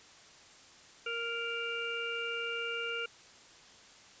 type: harmonic tone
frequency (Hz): 466.2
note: A#4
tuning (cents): 0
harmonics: 1 / 3 / 5 / 6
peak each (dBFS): -40 / -38 / -41 / -39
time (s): 1.06-3.06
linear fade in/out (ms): 5
effects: white hiss -56 dBFS RMS until 4.2 s + resampled to 16000 Hz